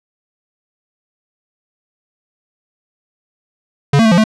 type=tone with pitch steps; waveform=square; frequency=141.5 / 226.3 / 220.1 / 173.2 / 217.7 Hz; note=C#3 / A3 / A3 / F3 / A3; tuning=+36 / +49 / +1 / -14 / -18 cents; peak=-8 dBFS; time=3.93-4.24 s; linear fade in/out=5 ms; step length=62 ms; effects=low-pass 6000 Hz 12 dB/octave